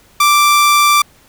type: tone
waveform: sawtooth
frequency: 1174.7 Hz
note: D6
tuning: in tune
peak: -4 dBFS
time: 0.2-1.02 s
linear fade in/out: 5 ms
effects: pink hiss -48 dBFS RMS until 1.28 s